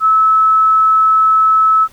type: tone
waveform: sine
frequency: 1300 Hz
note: E6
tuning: 24 cents flat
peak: -7 dBFS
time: 0-1.88 s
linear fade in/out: 50 ms
effects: pink hiss -46 dBFS RMS until 1.92 s